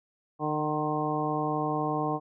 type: harmonic tone with a mistuned harmonic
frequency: 151.8 Hz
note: D#3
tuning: 42 cents flat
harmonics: 1 / 2 / 3 / 4 / 5 / 6 / 7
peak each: -34 / -32 / -34 / -37 / -32 / -38 / -34 dBFS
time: 0.39-2.2 s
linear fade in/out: 50 ms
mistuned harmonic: 6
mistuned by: +29 cents
effects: none